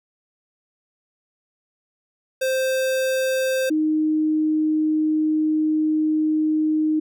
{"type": "tone pair in turn", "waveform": ["square", "sine"], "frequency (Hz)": [523.3, 309.9], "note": ["C5", "D#4"], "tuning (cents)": [0, -7], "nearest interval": "major sixth", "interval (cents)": 907, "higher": "first", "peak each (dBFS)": [-20, -17], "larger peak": "second", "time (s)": [[2.41, 3.7], [3.7, 7]], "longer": "second", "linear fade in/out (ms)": 10, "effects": []}